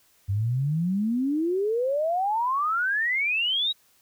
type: exponential sweep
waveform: sine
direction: up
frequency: 94.8 to 3881 Hz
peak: -22 dBFS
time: 0.28-3.73 s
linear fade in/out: 20 ms
effects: white hiss -62 dBFS RMS until 4.01 s